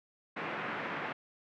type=band-pass noise; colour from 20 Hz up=white; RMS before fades=-38 dBFS; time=0.36-1.13 s; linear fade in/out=10 ms; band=140 to 2100 Hz; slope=24 dB/octave; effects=none